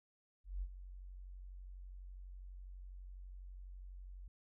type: tone with ADSR envelope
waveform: sine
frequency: 46.05 Hz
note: F#1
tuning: 7 cents flat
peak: -36 dBFS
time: 0.44-4.28 s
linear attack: 180 ms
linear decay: 54 ms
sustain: -12 dB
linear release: 4 ms
effects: none